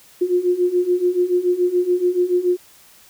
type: beating tone pair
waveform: sine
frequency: 353.5 / 360.5 Hz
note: F4 / F#4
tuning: +21 / -45 cents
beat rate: 7 Hz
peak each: -20 / -17 dBFS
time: 0.21-2.57 s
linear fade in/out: 10 ms
effects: white hiss -49 dBFS RMS until 3.09 s